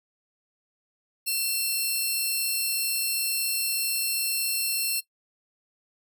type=tone pair together; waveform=10% pulse; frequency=2683 / 4259 Hz; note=E7 / C8; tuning=+30 / +30 cents; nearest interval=minor sixth; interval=800 cents; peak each=-20 dBFS; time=1.26-5.01 s; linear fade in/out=20 ms; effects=noise-tail reverb RT60 0.1 s tail -21 dB re dry